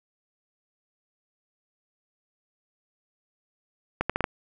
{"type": "accelerating click train", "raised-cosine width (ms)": 0.5, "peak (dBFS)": -9, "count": 5, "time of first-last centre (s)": [4.01, 4.242], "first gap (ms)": 86, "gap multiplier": 0.74, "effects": []}